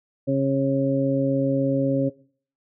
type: harmonic tone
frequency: 136.4 Hz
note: C#3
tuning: 28 cents flat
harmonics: 1 / 2 / 3 / 4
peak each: -25 / -22 / -33 / -23 dBFS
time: 0.27-2.1 s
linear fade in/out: 20 ms
effects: noise-tail reverb RT60 0.5 s tail -21 dB re dry